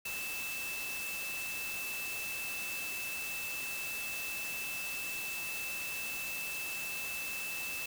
sine tone in noise, 2637 Hz, E7, in tune, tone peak -38 dBFS, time 0.05-7.86 s, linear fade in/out 5 ms, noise white, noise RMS -42 dBFS, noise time 0.05-7.86 s, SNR +1 dB, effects none

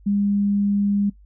sine tone, 202.3 Hz, G#3, 45 cents flat, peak -17 dBFS, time 0.06-1.1 s, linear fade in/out 10 ms, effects noise-tail reverb RT60 0.1 s tail -19 dB re dry + added 50 Hz sine -46 dBFS peak until 1.25 s

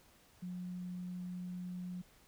sine tone, 180 Hz, F#3, 47 cents flat, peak -40 dBFS, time 0.42-2.02 s, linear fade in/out 10 ms, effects pink hiss -65 dBFS RMS until 2.27 s

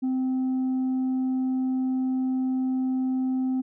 sine tone, 259.1 Hz, C4, 17 cents flat, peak -20 dBFS, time 0.02-3.62 s, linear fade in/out 20 ms, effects tanh soft clip ceiling -22 dBFS

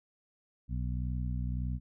harmonic tone, 61.74 Hz, B1, in tune, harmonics 1 / 2 / 3 / 4, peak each -33 / -36 / -41 / -45 dBFS, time 0.68-1.8 s, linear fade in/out 50 ms, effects none

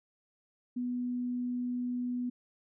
sine tone, 246.4 Hz, B3, 4 cents flat, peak -31 dBFS, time 0.76-2.3 s, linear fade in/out 10 ms, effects none

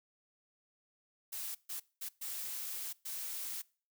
blue noise bursts at uneven times, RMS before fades -41 dBFS, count 5, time 1.32-1.55 / 1.69-1.8 / 2.01-2.09 / 2.21-2.93 / 3.05-3.62 s, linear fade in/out 10 ms, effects noise-tail reverb RT60 0.4 s tail -23 dB re dry

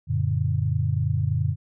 sine chord, Gb augmented, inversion none, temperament just, 92.5 / 115.62 / 144.53 Hz, Gb2 / Bb2 / D3, 0 / -14 / -27 cents, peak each -25 dBFS, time 0.07-1.56 s, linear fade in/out 50 ms, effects none

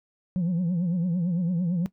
sine tone with vibrato, 175.2 Hz, F3, 6 cents sharp, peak -20 dBFS, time 0.36-1.86 s, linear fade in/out 0 ms, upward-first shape triangle, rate 8.9 Hz, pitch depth 130 cents each way, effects noise-tail reverb RT60 0.1 s tail -19 dB re dry + tanh soft clip ceiling -21 dBFS

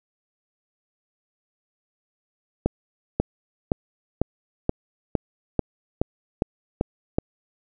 accelerating click train, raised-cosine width 2 ms, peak -6 dBFS, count 11, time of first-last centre 2.66-7.185 s, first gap 540 ms, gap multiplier 0.96, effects none

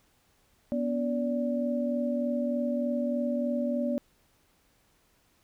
sine tone cluster, 243.6 / 286.9 / 579 Hz, B3 / D4 / D5, -24 / -40 / -25 cents, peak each -28 / -37 / -31 dBFS, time 0.72-3.98 s, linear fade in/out 0 ms, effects pink hiss -67 dBFS RMS until 5.43 s

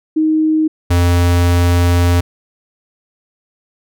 sine / square tone pair in turn, 313 / 87.43 Hz, D#4 / F2, +10 / +2 cents, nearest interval octave + minor seventh, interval 2208 cents, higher first, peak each -10 dBFS, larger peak neither, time 0.16-0.68 / 0.9-2.21 s, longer second, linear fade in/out 10 ms, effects none

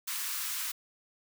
white high-pass noise, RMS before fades -35 dBFS, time 0.07-0.72 s, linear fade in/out 10 ms, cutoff 1000 Hz, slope 48 dB/octave, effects none

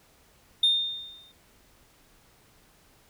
sine tone with exponential decay, 3640 Hz, A#7, 42 cents flat, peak -15 dBFS, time 0.63-1.32 s, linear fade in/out 5 ms, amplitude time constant 150 ms, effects tanh soft clip ceiling -15 dBFS + pink hiss -60 dBFS RMS until 3.09 s

